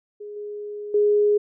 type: tone with level steps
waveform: sine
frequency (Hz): 415.3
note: G#4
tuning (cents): 0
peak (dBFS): -33 / -30 / -15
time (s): 0.2-1.38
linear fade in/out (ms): 10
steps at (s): 0.36 / 0.94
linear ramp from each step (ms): 5
effects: none